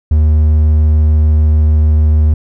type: tone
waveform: triangle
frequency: 76.7 Hz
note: D#2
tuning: 24 cents flat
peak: -4 dBFS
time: 0.11-2.34 s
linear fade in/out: 5 ms
effects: none